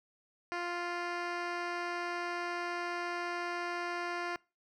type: tone with low-pass filter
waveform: 10% pulse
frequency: 349.2 Hz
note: F4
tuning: in tune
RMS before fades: -37 dBFS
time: 0.52-4.36 s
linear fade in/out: 0 ms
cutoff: 3800 Hz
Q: 0.87
effects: noise-tail reverb RT60 0.3 s tail -24 dB re dry